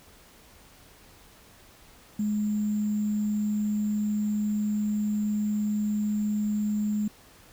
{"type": "tone with sample-and-hold", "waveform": "sine", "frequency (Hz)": 210, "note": "G#3", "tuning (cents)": 19, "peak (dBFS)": -24, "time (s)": [2.19, 7.08], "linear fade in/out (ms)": 5, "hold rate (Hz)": 7350, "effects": ["pink hiss -54 dBFS RMS until 7.52 s"]}